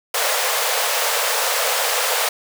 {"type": "high-pass noise", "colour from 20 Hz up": "pink", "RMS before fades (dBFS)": -20, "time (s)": [0.14, 2.29], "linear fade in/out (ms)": 5, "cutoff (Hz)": 450, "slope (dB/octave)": 96, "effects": []}